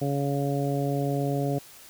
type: harmonic tone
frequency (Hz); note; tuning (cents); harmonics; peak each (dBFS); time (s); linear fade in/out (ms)
140.6; C#3; +25; 1 / 2 / 3 / 4 / 5; -27 / -30 / -32 / -33 / -34; 0.01-1.59; 10
effects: white hiss -49 dBFS RMS until 1.89 s